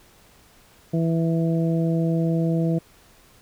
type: harmonic tone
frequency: 164.81 Hz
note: E3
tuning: in tune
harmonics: 1 / 2 / 3 / 4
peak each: -20 / -26 / -30 / -32 dBFS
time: 0.93-2.79 s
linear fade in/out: 10 ms
effects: pink hiss -54 dBFS RMS until 3.41 s